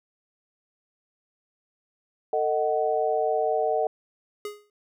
sine chord, D# diminished, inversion second, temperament just, 448 / 622.3 / 746.7 Hz, A4 / D#5 / F#5, +31 / 0 / +16 cents, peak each -26 dBFS, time 2.33-3.87 s, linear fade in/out 2 ms
square tone with exponential decay, 415.3 Hz, G#4, in tune, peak -29 dBFS, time 4.45-4.7 s, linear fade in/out 2 ms, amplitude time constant 53 ms
effects none

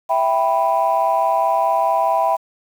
sine chord, E minor, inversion none, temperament equal, 659.3 / 784 / 987.8 Hz, E5 / G5 / B5, 0 / 0 / 0 cents, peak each -18 dBFS, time 0.09-2.37 s, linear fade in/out 20 ms, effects tanh soft clip ceiling -7 dBFS + 7-bit

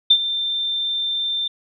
sine tone with ADSR envelope, 3577 Hz, A7, 28 cents sharp, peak -7 dBFS, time 0.1-1.48 s, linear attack 9 ms, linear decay 64 ms, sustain -13 dB, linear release 7 ms, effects none

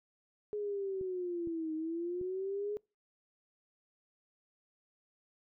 sine linear two-way sweep, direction down then up, 421.1 to 312 to 421.1 Hz, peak -34 dBFS, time 0.53-2.77 s, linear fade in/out 0 ms, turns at 1.74 s
clicks, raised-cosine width 3 ms, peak -36 dBFS, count 3, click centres 1.012 / 1.473 / 2.213 s
effects noise-tail reverb RT60 0.3 s tail -26 dB re dry

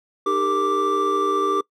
triangle tone cluster, 305.6 / 396 / 457 / 1174 Hz, D#4 / G4 / A#4 / D6, -31 / +18 / -34 / -1 cents, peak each -27 / -21 / -26 / -19 dBFS, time 0.26-1.61 s, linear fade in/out 5 ms, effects noise-tail reverb RT60 0.1 s tail -22 dB re dry

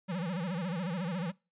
square tone with vibrato, 176.9 Hz, F3, 23 cents sharp, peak -33 dBFS, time 0.08-1.32 s, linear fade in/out 20 ms, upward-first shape sine, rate 14 Hz, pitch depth 170 cents each way, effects noise-tail reverb RT60 0.3 s tail -24 dB re dry + resampled to 8000 Hz

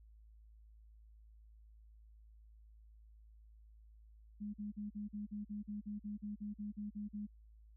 sine tone bursts, 207.7 Hz, G#3, in tune, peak -40 dBFS, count 16, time 4.4-7.27 s, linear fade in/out 20 ms, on 140 ms, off 42 ms, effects added 54 Hz sine -58 dBFS peak until 7.76 s

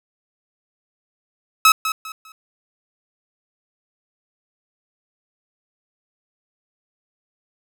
sawtooth tone with echo, 1289 Hz, E6, 39 cents flat, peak -5 dBFS, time 1.65-1.72 s, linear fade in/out 2 ms, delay 200 ms, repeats 3, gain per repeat -11 dB, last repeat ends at 2.32 s, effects none

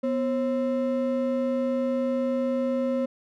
triangle ring-modulated tone, 392 Hz, G4, in tune, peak -18 dBFS, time 0.03-3.06 s, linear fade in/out 10 ms, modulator 145 Hz, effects none

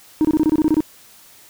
sine tone bursts, 310 Hz, D#4, 6 cents flat, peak -9 dBFS, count 10, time 0.21-0.805 s, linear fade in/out 0 ms, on 37 ms, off 25 ms, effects tanh soft clip ceiling -11 dBFS + white hiss -47 dBFS RMS until 1.49 s

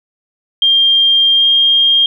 sine tone with pitch glide, 3198 to 3218 Hz, G7 to G7, +34 to +45 cents, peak -7 dBFS, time 0.62-2.06 s, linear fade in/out 2 ms, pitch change +11 cents, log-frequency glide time 1.35-1.45 s, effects 8-bit

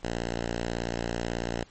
5% pulse tone, 58.27 Hz, A#1, in tune, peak -18 dBFS, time 0.03-1.64 s, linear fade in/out 5 ms, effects pink hiss -57 dBFS RMS until 1.7 s + MP3 32 kbps

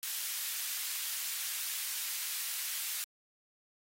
white high-pass noise, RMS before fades -37 dBFS, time 0.03-3.04 s, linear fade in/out 0 ms, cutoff 1800 Hz, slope 12 dB/octave, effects AAC 48 kbps

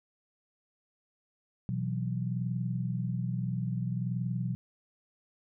sine chord, B suspended fourth, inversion none, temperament just, 123.47 / 164.63 / 185.21 Hz, B2 / E3 / F#3, 0 / -2 / +2 cents, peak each -32 / -36 / -35 dBFS, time 1.69-4.55 s, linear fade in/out 0 ms, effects none

